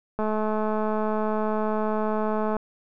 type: click train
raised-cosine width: 1 ms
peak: -14 dBFS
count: 512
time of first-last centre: 0.19-2.567 s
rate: 215 Hz
effects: none